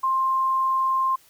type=tone; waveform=sine; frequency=1055 Hz; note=C6; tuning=14 cents sharp; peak=-19 dBFS; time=0.03-1.16 s; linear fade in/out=10 ms; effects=white hiss -56 dBFS RMS until 1.29 s